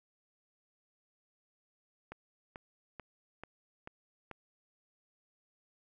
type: click train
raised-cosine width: 0.5 ms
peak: -29 dBFS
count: 6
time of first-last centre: 2.12-4.313 s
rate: 2.28 Hz
effects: none